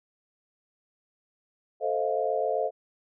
sine chord, F dominant seventh, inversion first, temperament equal with one note detuned, 440 / 523.3 / 630.9 / 698.5 Hz, A4 / C5 / Eb5 / F5, 0 / 0 / +24 / 0 cents, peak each -30 dBFS, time 1.8-2.71 s, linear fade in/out 50 ms, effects none

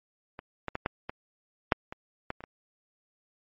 clicks, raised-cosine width 0.5 ms, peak -24 / -17 / -16 / -12 / -19 / -6 / -23 / -17 / -29 / -24 dBFS, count 10, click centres 0.391 / 0.683 / 0.754 / 0.861 / 1.095 / 1.722 / 1.925 / 2.304 / 2.406 / 2.439 s, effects MP3 32 kbps

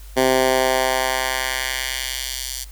10% pulse tone with high-pass filter sweep, 130.2 Hz, C3, 8 cents flat, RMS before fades -21 dBFS, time 0.16-2.65 s, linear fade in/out 20 ms, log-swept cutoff 300 to 5400 Hz, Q 0.97, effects added 50 Hz sine -36 dBFS peak until 2.71 s + white hiss -48 dBFS RMS until 2.71 s

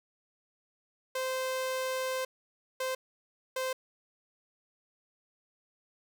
sawtooth tone bursts at uneven times, 519 Hz, C5, 14 cents flat, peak -27 dBFS, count 3, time 1.15-2.25 / 2.8-2.95 / 3.56-3.73 s, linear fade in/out 5 ms, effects none

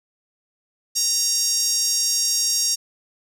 5% pulse tone with high-pass filter, 932.3 Hz, A#5, in tune, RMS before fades -21 dBFS, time 0.95-2.76 s, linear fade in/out 20 ms, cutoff 5600 Hz, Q 4.4, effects none

